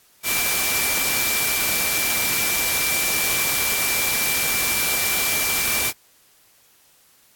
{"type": "tone in noise", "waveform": "sine", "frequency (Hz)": 2349, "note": "D7", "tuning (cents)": 0, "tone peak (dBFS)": -25, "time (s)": [0.23, 5.93], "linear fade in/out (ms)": 50, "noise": "white", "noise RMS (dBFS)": -22, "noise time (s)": [0.23, 5.93], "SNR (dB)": -6, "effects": ["white hiss -56 dBFS RMS until 7.35 s", "AAC 64 kbps"]}